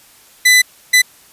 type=tone bursts at uneven times; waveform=sawtooth; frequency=2000 Hz; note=B6; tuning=21 cents sharp; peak=-3 dBFS; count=2; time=0.45-0.62 / 0.93-1.02 s; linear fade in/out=10 ms; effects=white hiss -46 dBFS RMS until 1.32 s + resampled to 32000 Hz